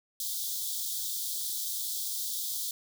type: high-pass noise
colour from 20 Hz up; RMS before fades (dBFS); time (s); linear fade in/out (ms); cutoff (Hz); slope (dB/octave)
white; -34; 0.2-2.71; 2; 3300; 96
effects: none